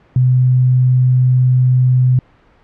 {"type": "tone", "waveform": "sine", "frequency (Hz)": 127, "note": "B2", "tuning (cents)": 49, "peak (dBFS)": -8, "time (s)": [0.16, 2.19], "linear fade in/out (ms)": 2, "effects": ["pink hiss -50 dBFS RMS until 2.63 s", "low-pass 2000 Hz 12 dB/octave"]}